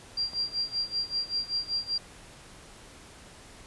sine tone with tremolo, 4752 Hz, D8, 20 cents sharp, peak -25 dBFS, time 0.17-1.98 s, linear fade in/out 5 ms, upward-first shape sine, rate 5.2 Hz, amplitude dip 90%
click, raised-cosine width 1 ms, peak -31 dBFS, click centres 0.334 s
effects pink hiss -50 dBFS RMS until 3.66 s + resampled to 24000 Hz

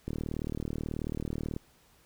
click train, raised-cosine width 3 ms, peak -21 dBFS, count 58, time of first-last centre 0.08-1.564 s, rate 38.4 Hz, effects pink hiss -63 dBFS RMS until 2.05 s

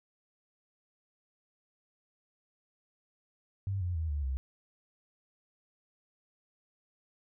sine tone with pitch steps, 97.9 / 88.74 / 80.44 / 72.92 / 66.1 Hz, G2 / F2 / E2 / D2 / C2, -2 / +28 / -42 / -12 / +18 cents, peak -30 dBFS, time 3.67-4.37 s, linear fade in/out 0 ms, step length 140 ms, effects none

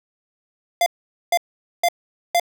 square tone bursts, 693 Hz, F5, 14 cents flat, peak -15 dBFS, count 4, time 0.81-2.398 s, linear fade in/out 2 ms, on 52 ms, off 460 ms, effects none

